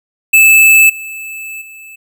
square tone with level steps, 2623 Hz, E7, 9 cents flat, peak -4 / -24 / -32 dBFS, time 0.33-1.96 s, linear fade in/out 10 ms, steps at 0.89 / 1.61 s, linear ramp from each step 10 ms, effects none

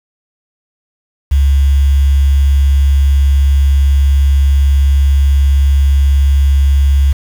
sine tone with quantisation, 69.3 Hz, C#2, in tune, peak -6 dBFS, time 1.31-7.13 s, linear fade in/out 10 ms, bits 5, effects none

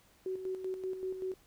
sine tone with tremolo, 375 Hz, F#4, 23 cents sharp, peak -33 dBFS, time 0.26-1.34 s, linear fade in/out 2 ms, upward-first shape square, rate 5.2 Hz, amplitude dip 55%, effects pink hiss -65 dBFS RMS until 1.46 s

